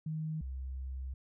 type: tone pair in turn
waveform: sine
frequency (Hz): 156.9 / 65.51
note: D#3 / C2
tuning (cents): +15 / +3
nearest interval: octave + minor third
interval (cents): 1512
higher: first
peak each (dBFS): -34 / -37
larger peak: first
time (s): 0.06-0.41 / 0.41-1.14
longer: second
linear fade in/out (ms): 5
effects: none